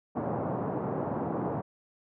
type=band-pass noise; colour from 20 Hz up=pink; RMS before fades=-32 dBFS; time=0.15-1.62 s; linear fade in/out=20 ms; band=130 to 970 Hz; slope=24 dB/octave; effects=none